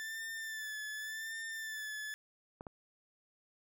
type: tone with vibrato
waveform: 40% pulse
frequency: 1760 Hz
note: A6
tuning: in tune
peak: -39 dBFS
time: 0-2.14 s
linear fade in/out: 0 ms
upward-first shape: sine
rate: 0.88 Hz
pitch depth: 40 cents each way
type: clicks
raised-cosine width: 1 ms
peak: -31 dBFS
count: 2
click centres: 2.609 / 2.668 s
effects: none